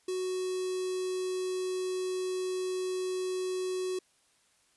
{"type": "tone with notch filter", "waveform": "square", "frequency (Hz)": 370.3, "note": "F#4", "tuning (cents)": 1, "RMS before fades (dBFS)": -33, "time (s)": [0.08, 3.99], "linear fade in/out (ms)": 5, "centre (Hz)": 1500, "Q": 0.52, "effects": ["white hiss -68 dBFS RMS until 4.76 s", "resampled to 24000 Hz"]}